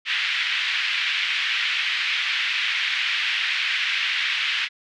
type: band-pass noise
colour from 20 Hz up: pink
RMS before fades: -24 dBFS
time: 0.05-4.69 s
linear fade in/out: 50 ms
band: 1900 to 3400 Hz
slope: 24 dB/octave
effects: none